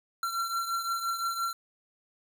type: beating tone pair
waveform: square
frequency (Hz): 1361 / 1366.8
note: F6 / F6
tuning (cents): -45 / -38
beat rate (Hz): 5.8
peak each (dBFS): -31 / -37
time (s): 0.23-1.53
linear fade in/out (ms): 2
effects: none